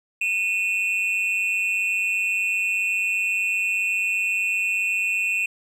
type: tone pair together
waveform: triangle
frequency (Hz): 2487 / 2682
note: D#7 / E7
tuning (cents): -1 / +29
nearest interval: minor second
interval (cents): 130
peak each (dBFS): -22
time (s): 0.21-5.46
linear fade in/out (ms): 5
effects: none